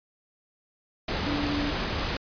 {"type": "tone in noise", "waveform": "sine", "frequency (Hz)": 290, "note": "D4", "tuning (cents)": -22, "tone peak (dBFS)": -28, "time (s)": [1.26, 1.71], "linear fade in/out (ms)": 5, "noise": "pink", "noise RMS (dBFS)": -29, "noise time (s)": [1.08, 2.17], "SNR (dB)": -2, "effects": ["resampled to 11025 Hz"]}